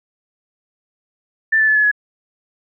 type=tone with pitch steps; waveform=sine; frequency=1772 / 1750.6 / 1729.5 / 1708.7 / 1688.1 Hz; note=A6 / A6 / A6 / G#6 / G#6; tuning=+12 / -9 / -30 / +49 / +28 cents; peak=-11 dBFS; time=1.52-1.915 s; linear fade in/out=10 ms; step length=79 ms; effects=none